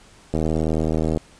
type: click train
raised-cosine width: 2 ms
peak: -9 dBFS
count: 67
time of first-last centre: 0.34-1.173 s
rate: 79.2 Hz
effects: pink hiss -50 dBFS RMS until 1.39 s + resampled to 22050 Hz